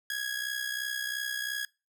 sawtooth tone with amplitude modulation, 1661.2 Hz, G#6, in tune, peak -25 dBFS, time 0.1-1.65 s, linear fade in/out 2 ms, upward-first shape sine, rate 62.9 Hz, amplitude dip 65%, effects noise-tail reverb RT60 0.3 s tail -25 dB re dry

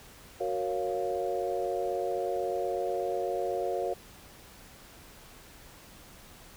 sine chord, Gb major seventh, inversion none, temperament equal, 370 / 466.2 / 554.4 / 698.5 Hz, Gb4 / Bb4 / Db5 / F5, 0 / 0 / 0 / 0 cents, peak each -34 dBFS, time 0.4-3.94 s, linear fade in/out 10 ms, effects pink hiss -52 dBFS RMS until 6.56 s

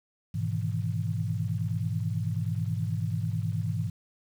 sine chord, E major seventh, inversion first, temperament equal, 103.83 / 123.47 / 155.56 / 164.81 Hz, G#2 / B2 / D#3 / E3, 0 / 0 / 0 / 0 cents, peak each -30 / -33 / -36 / -33 dBFS, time 0.34-3.9 s, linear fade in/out 10 ms, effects 9-bit

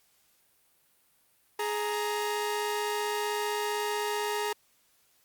sawtooth tone pair together, 418.3 / 932.3 Hz, G#4 / A#5, +12 / 0 cents, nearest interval octave + major second, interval 1388 cents, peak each -27 / -29 dBFS, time 1.59-4.53 s, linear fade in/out 5 ms, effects white hiss -67 dBFS RMS until 5.24 s + Opus 48 kbps

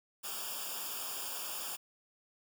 white noise with comb filter, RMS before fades -40 dBFS, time 0.23-1.77 s, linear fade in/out 20 ms, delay 0.49 ms, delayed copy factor -0.9, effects none

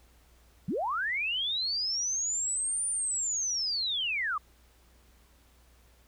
sine linear two-way sweep, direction up then down, 134.3 to 9360 to 1116 Hz, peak -28 dBFS, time 0.68-4.38 s, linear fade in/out 5 ms, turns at 2.87 s, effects added 60 Hz sine -60 dBFS peak until 6.07 s + pink hiss -64 dBFS RMS until 6.07 s

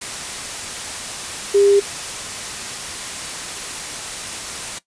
sine tone in noise, 401.2 Hz, G4, 40 cents sharp, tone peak -10 dBFS, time 1.54-1.8 s, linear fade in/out 10 ms, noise white, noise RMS -28 dBFS, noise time 0.01-4.79 s, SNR +15 dB, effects noise-tail reverb RT60 0.1 s tail -17 dB re dry + resampled to 22050 Hz

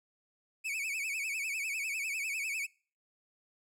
45% pulse tone with vibrato, 2414 Hz, D7, 47 cents sharp, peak -33 dBFS, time 0.64-2.67 s, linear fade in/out 20 ms, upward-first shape sine, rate 10 Hz, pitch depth 160 cents each way, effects noise-tail reverb RT60 0.4 s tail -24 dB re dry + low-pass 12000 Hz 12 dB/octave

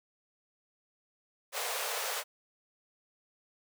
pink high-pass noise, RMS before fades -35 dBFS, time 1.52-2.24 s, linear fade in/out 50 ms, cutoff 440 Hz, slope 96 dB/octave, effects none

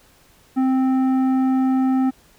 sine tone with tanh clipping, 261.6 Hz, C4, in tune, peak -17 dBFS, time 0.56-2.11 s, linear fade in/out 20 ms, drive 10 dB, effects pink hiss -54 dBFS RMS until 2.38 s

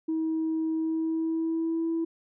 sine tone with pitch glide, 320 to 329.4 Hz, D#4 to E4, +49 to -1 cents, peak -24 dBFS, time 0.08-2.05 s, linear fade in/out 10 ms, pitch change +50 cents, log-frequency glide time 0.74-1.89 s, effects tanh soft clip ceiling -22 dBFS

